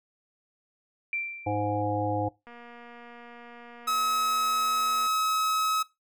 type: tone with exponential decay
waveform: sine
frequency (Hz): 2353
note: D7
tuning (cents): +3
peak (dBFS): -26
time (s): 1.13-1.82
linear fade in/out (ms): 1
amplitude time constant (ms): 150
type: harmonic tone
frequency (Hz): 103.83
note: G#2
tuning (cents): 0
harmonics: 1 / 3 / 5 / 7 / 8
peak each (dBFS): -32 / -32 / -32 / -32 / -32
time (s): 1.46-2.29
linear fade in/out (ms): 10
type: click train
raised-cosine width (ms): 0.5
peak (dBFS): -33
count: 619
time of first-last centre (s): 2.47-5.067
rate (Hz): 238
type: tone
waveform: 45% pulse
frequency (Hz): 1281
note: E6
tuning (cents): -50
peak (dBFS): -24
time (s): 3.87-5.83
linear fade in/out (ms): 10
effects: noise-tail reverb RT60 0.2 s tail -19 dB re dry